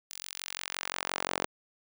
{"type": "tone with high-pass filter sweep", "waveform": "sawtooth", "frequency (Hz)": 45.76, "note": "F#1", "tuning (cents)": -18, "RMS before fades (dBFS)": -37, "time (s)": [0.1, 1.46], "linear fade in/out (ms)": 10, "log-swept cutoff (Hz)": [5500, 460], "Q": 0.75, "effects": []}